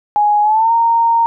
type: tone with pitch glide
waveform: sine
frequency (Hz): 833 to 924.3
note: G#5 to A#5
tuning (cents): +5 to -15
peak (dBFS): -9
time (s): 0.16-1.26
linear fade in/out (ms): 0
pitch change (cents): +180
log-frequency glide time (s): 0.42-0.72
effects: none